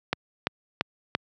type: click train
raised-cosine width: 0.3 ms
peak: -7 dBFS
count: 4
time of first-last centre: 0.13-1.15 s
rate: 2.94 Hz
effects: high-pass 100 Hz 12 dB/octave